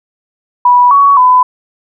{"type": "tone with pitch steps", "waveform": "sine", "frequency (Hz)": [981, 1122, 1004], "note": ["B5", "C#6", "B5"], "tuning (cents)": [-12, 21, 28], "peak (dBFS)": -3, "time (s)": [0.65, 1.43], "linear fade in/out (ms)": 5, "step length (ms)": 260, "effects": []}